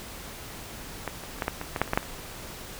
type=clicks; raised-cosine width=0.5 ms; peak=-14 / -25 / -26 / -11 / -10 / -17 / -13 / -6 / -23 / -9 / -6 / -23 dBFS; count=12; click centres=1.077 / 1.237 / 1.386 / 1.422 / 1.481 / 1.614 / 1.762 / 1.816 / 1.877 / 1.934 / 1.975 / 2.029 s; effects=pink hiss -41 dBFS RMS until 2.79 s